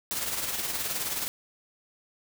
white noise with tremolo, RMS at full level -29 dBFS, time 0.11-1.28 s, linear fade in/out 0 ms, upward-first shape triangle, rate 19 Hz, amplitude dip 55%, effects none

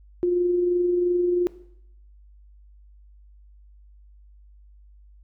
sine tone with amplitude modulation, 353.9 Hz, F4, 23 cents sharp, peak -17 dBFS, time 0.23-1.47 s, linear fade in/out 0 ms, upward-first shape sine, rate 22.9 Hz, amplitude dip 30%, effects noise-tail reverb RT60 0.7 s tail -17 dB re dry + added 50 Hz sine -48 dBFS peak until 5.23 s

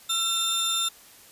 sawtooth tone pair together, 1352 / 3609 Hz, E6 / A7, +43 / +43 cents, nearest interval octave + perfect fourth, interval 1700 cents, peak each -28 / -21 dBFS, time 0.09-0.89 s, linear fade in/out 10 ms, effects white hiss -51 dBFS RMS until 1.31 s + resampled to 32000 Hz

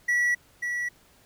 triangle tone pair in turn, 1941 / 1941 Hz, B6 / B6, -31 / -31 cents, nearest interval unison, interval 0 cents, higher neither, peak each -19 / -25 dBFS, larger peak first, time 0.08-0.35 / 0.62-0.89 s, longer neither, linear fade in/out 10 ms, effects pink hiss -59 dBFS RMS until 1.25 s

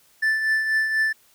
triangle tone with tremolo, 1760 Hz, A6, in tune, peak -15 dBFS, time 0.22-1.13 s, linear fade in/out 10 ms, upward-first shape triangle, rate 4.1 Hz, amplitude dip 55%, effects white hiss -58 dBFS RMS until 1.34 s

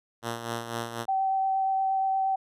5% pulse tone with tremolo, 116.54 Hz, A#2, in tune, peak -18 dBFS, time 0.22-1.06 s, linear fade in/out 50 ms, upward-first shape sine, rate 4 Hz, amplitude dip 60%
sine tone with vibrato, 770 Hz, G5, 31 cents flat, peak -23 dBFS, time 1.08-2.36 s, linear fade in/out 10 ms, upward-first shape triangle, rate 8.5 Hz, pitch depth 12 cents each way
effects resampled to 32000 Hz

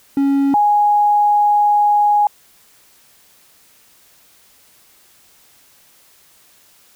triangle / sine tone pair in turn, 277.2 / 829 Hz, C#4 / G#5, 0 / -3 cents, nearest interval octave + perfect fifth, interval 1897 cents, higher second, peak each -10 / -10 dBFS, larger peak neither, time 0.17-0.54 / 0.54-2.27 s, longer second, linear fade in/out 2 ms, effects white hiss -51 dBFS RMS until 6.95 s

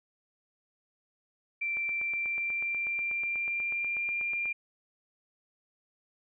sine tone with pitch glide, 2349 to 2391 Hz, D7 to D7, 0 to +30 cents, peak -29 dBFS, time 1.61-4.53 s, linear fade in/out 10 ms, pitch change +30 cents, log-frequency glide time 1.91-4.17 s
click train, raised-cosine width 0.5 ms, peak -31 dBFS, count 23, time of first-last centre 1.77-4.456 s, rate 8.19 Hz
effects none

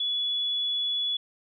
sine tone, 3409 Hz, G#7, 45 cents sharp, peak -25 dBFS, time 0-1.17 s, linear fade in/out 5 ms, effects none

